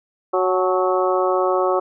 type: harmonic tone with a mistuned harmonic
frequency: 185 Hz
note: F#3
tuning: in tune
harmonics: 2 / 3 / 4 / 5 / 6 / 7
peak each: -20 / -21 / -24 / -28 / -24 / -27 dBFS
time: 0.33-1.8 s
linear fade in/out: 10 ms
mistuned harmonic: 5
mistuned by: -82 cents
effects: none